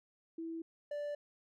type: tone pair in turn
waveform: sine / triangle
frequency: 328.4 / 585.1 Hz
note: E4 / D5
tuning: -6 / -7 cents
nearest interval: minor seventh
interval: 999 cents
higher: second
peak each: -39 / -35 dBFS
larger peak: second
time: 0.38-0.62 / 0.91-1.15 s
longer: neither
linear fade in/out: 5 ms
effects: none